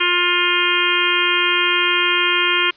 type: harmonic tone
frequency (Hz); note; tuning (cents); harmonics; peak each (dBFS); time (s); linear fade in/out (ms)
353.3; F4; +20; 1 / 3 / 4 / 5 / 6 / 7 / 8 / 9; -25 / -23 / -22 / -25 / -23 / -21 / -22 / -22; 0-2.71; 10
effects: white hiss -49 dBFS RMS until 2.76 s + resampled to 11025 Hz